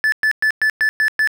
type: tone bursts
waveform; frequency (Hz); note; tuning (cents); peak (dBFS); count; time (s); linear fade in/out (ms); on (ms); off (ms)
triangle; 1742; A6; -18; -11; 7; 0.04-1.274; 0; 82; 110
effects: none